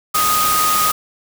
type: tone in noise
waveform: sine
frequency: 1244.5 Hz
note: D#6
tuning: in tune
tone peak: -15 dBFS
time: 0.14-0.92 s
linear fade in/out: 10 ms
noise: white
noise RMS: -19 dBFS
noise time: 0.14-0.92 s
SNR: +1 dB
effects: none